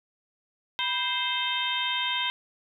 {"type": "harmonic tone with a mistuned harmonic", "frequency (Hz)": 523.3, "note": "C5", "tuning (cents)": 0, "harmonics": [2, 3, 4, 5, 6, 7], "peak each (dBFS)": [-32, -36, -34, -35, -30, -32], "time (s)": [0.79, 2.3], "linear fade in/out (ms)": 0, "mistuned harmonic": 2, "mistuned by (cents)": -110, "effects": ["10-bit"]}